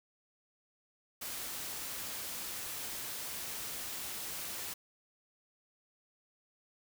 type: noise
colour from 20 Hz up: white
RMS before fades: -41 dBFS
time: 1.21-4.74 s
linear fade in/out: 10 ms
effects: none